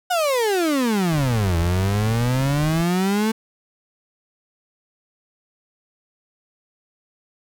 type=exponential two-way sweep; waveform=35% pulse; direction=down then up; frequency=744 to 82.41 to 224.8 Hz; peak=-16 dBFS; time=0.1-3.32 s; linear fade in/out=10 ms; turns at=1.57 s
type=noise; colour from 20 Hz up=brown; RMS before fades=-33 dBFS; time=1.12-2.82 s; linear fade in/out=10 ms
effects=none